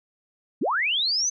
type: linear sweep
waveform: sine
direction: up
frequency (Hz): 155.56 to 6272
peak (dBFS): -21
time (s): 0.61-1.3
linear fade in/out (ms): 10
effects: none